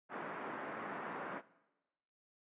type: band-pass noise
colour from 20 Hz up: white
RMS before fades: -44 dBFS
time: 0.09-1.42 s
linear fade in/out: 50 ms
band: 170 to 1600 Hz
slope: 24 dB/octave
effects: noise-tail reverb RT60 1.0 s tail -19 dB re dry + resampled to 8000 Hz